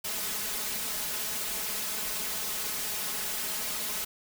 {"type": "noise with comb filter", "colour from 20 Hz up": "white", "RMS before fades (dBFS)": -33, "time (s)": [0.04, 4.05], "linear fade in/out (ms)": 10, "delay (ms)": 4.7, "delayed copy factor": 1, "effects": []}